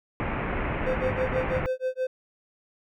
pink low-pass noise, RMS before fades -29 dBFS, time 0.2-1.66 s, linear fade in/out 0 ms, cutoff 2500 Hz, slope 48 dB/octave
triangle tone with tremolo, 515 Hz, C5, 28 cents flat, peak -21 dBFS, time 0.86-2.07 s, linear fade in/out 5 ms, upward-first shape sine, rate 6.2 Hz, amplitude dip 100%
effects none

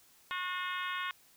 harmonic tone with a mistuned harmonic, 363.5 Hz, F#4, 31 cents flat, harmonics 3 / 4 / 5 / 6 / 7 / 8 / 9 / 10, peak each -38 / -40 / -42 / -44 / -45 / -46 / -47 / -48 dBFS, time 0.31-1.11 s, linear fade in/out 0 ms, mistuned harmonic 6, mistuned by -36 cents, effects white hiss -63 dBFS RMS until 1.36 s

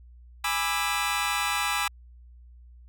20% pulse chord, E dominant seventh, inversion first, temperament just, 824.1 / 988.9 / 1186.7 / 1318.5 Hz, G#5 / B5 / D6 / E6, -14 / +2 / +18 / 0 cents, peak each -26 dBFS, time 0.44-1.88 s, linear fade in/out 5 ms, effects added 60 Hz sine -47 dBFS peak until 2.88 s

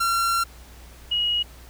45% pulse / sine tone pair in turn, 1367 / 2897 Hz, F6 / F#7, -37 / -37 cents, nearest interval octave + minor second, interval 1300 cents, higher second, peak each -20 dBFS, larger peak neither, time 0-0.44 / 1.11-1.43 s, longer first, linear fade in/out 10 ms, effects added 60 Hz sine -44 dBFS peak until 1.69 s + pink hiss -49 dBFS RMS until 1.69 s

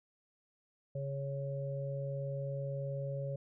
harmonic tone, 138.59 Hz, C#3, in tune, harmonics 1 / 3 / 4, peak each -37 / -49 / -40 dBFS, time 0.95-3.36 s, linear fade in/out 5 ms, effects none

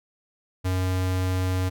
square tone, 92.5 Hz, F#2, in tune, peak -23 dBFS, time 0.64-1.7 s, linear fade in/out 20 ms, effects none

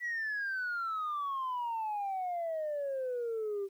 sine exponential sweep, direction down, 1963 to 387.4 Hz, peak -31 dBFS, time 0-3.69 s, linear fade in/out 50 ms, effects tanh soft clip ceiling -30 dBFS + 11-bit

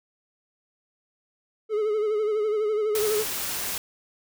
triangle tone with vibrato, 426.6 Hz, G#4, 46 cents sharp, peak -20 dBFS, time 1.69-3.25 s, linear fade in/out 50 ms, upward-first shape sine, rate 12 Hz, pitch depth 54 cents each way
white noise, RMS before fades -30 dBFS, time 2.95-3.78 s, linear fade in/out 2 ms
effects none

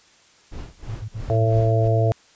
brown noise with tremolo, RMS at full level -32 dBFS, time 0.51-1.89 s, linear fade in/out 20 ms, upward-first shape sine, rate 3 Hz, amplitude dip 95%
sine tone bursts, 107.6 Hz, A2, 38 cents flat, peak -27 dBFS, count 6, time 0.88-1.612 s, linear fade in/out 10 ms, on 72 ms, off 60 ms
harmonic tone, 112.1 Hz, A2, 33 cents sharp, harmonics 1 / 3 / 4 / 5 / 6, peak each -17 / -30 / -25 / -28 / -23 dBFS, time 1.3-2.12 s, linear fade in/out 0 ms
effects white hiss -54 dBFS RMS until 2.35 s + resampled to 16000 Hz

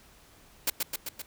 white noise with echo, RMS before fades -26 dBFS, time 0.67-0.7 s, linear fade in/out 5 ms, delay 130 ms, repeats 4, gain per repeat -3 dB, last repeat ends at 1.22 s, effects pink hiss -57 dBFS RMS until 1.26 s

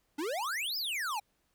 square exponential two-way sweep, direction up then down, 277.2 to 5320 to 775 Hz, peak -33 dBFS, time 0.18-1.2 s, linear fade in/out 10 ms, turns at 0.77 s, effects pink hiss -75 dBFS RMS until 1.54 s

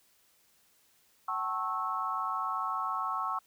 sine tone cluster, 757 / 884 / 1095 / 1309 Hz, F#5 / A5 / C#6 / E6, +39 / +8 / -22 / -13 cents, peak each -39 / -40 / -33 / -35 dBFS, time 1.28-3.39 s, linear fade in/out 5 ms, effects white hiss -67 dBFS RMS until 3.46 s

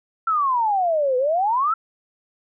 sine exponential two-way sweep, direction down then up, 1358 to 493.9 to 1358 Hz, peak -17 dBFS, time 0.27-1.74 s, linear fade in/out 5 ms, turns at 1.17 s, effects none

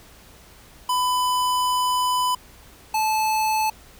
square tone pair in turn, 1000 / 869.5 Hz, B5 / A5, +21 / -21 cents, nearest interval major second, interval 242 cents, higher first, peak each -20 dBFS, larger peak neither, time 0.89-2.35 / 2.94-3.7 s, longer first, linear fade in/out 5 ms, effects added 60 Hz sine -54 dBFS peak until 3.99 s + pink hiss -49 dBFS RMS until 3.99 s

